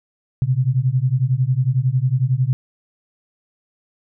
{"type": "beating tone pair", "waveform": "sine", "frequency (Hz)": [123.47, 134.47], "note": ["B2", "C3"], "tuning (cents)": [0, 48], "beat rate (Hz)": 11, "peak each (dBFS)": -18, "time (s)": [0.42, 2.53], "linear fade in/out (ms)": 0, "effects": []}